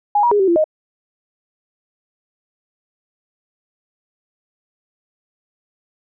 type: tone with pitch steps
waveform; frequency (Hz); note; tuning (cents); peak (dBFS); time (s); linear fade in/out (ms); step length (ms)
sine; 826 / 956 / 412.2 / 383.8 / 341.6 / 621; G#5 / A#5 / G#4 / G4 / F4 / D#5; -10 / +43 / -13 / -37 / -38 / -3; -11; 0.15-0.642; 5; 82
effects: none